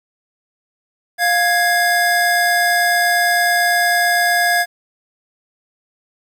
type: tone pair together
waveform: square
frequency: 702.1 / 1661.2 Hz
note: F5 / G#6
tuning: +9 / 0 cents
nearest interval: octave + minor third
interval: 1491 cents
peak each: -17 / -16 dBFS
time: 1.18-4.66 s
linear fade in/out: 50 ms
effects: 8-bit